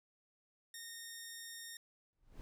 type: tone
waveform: 10% pulse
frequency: 1843 Hz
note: A#6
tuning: 20 cents flat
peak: -38 dBFS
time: 0.74-1.77 s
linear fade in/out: 2 ms
type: noise with exponential growth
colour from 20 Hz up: brown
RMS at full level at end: -46 dBFS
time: 2.13-2.41 s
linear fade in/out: 0 ms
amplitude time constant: 59 ms
effects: none